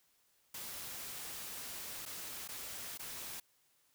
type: noise with dropouts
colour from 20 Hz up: white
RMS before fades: -45 dBFS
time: 0.54-3.4 s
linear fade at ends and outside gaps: 5 ms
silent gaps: 2.054-2.06 / 2.477-2.487 / 2.976-2.993 s
effects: white hiss -73 dBFS RMS until 3.94 s